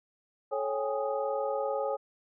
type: tone cluster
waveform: sine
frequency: 431.7 / 550 / 792 / 832 / 1245 Hz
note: A4 / C#5 / G5 / G#5 / D#6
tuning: -33 / -14 / +18 / +3 / +1 cents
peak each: -35 / -31 / -39 / -36 / -40 dBFS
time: 0.51-1.97 s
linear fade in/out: 20 ms
effects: none